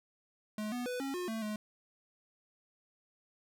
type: tone with pitch steps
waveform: square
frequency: 213 / 245.5 / 496.8 / 272.9 / 359 / 223 / 212.4 Hz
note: G#3 / B3 / B4 / C#4 / F4 / A3 / G#3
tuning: +44 / -10 / +10 / -27 / +48 / +23 / +39 cents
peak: -36 dBFS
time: 0.58-1.56 s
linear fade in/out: 2 ms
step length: 140 ms
effects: 13-bit